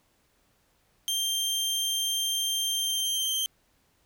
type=tone with pitch glide; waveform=sawtooth; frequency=3167 to 3143 Hz; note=G7 to G7; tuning=+17 to +4 cents; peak=-23 dBFS; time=1.08-3.46 s; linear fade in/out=0 ms; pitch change=-13 cents; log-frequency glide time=2.62-3.32 s; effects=pink hiss -68 dBFS RMS until 4.05 s